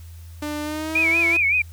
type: tone with pitch glide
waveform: sawtooth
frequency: 298.3 to 336.8 Hz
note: D4 to E4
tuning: +27 to +37 cents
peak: -22 dBFS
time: 0.42-1.37 s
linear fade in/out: 5 ms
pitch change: +210 cents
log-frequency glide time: 0.62-1.2 s
type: tone with vibrato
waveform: sine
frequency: 2349 Hz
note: D7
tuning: in tune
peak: -16 dBFS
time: 0.95-1.62 s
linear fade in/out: 5 ms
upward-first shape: sine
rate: 5.3 Hz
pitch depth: 120 cents each way
effects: added 83 Hz sine -37 dBFS peak until 1.72 s + white hiss -53 dBFS RMS until 1.72 s